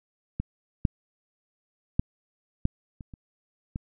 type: clicks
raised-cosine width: 5 ms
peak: -16 / -8 / -9 / -10 / -28 / -30 / -19 dBFS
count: 7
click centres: 0.4 / 0.852 / 1.995 / 2.654 / 3.008 / 3.138 / 3.759 s
effects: none